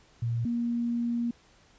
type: tone pair in turn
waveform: sine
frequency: 117 / 236.4 Hz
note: A#2 / A#3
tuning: +7 / +24 cents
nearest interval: octave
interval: 1217 cents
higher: second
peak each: -26 dBFS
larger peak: neither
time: 0.22-0.45 / 0.45-1.31 s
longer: second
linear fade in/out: 5 ms
effects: pink hiss -60 dBFS RMS until 1.78 s + resampled to 16000 Hz